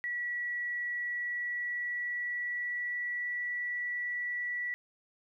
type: tone with pitch glide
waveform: sine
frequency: 1938 to 1951.5 Hz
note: B6 to B6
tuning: -33 to -21 cents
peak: -32 dBFS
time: 0.04-4.74 s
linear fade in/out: 0 ms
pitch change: +12 cents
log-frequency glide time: 0.95-3.38 s
effects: 12-bit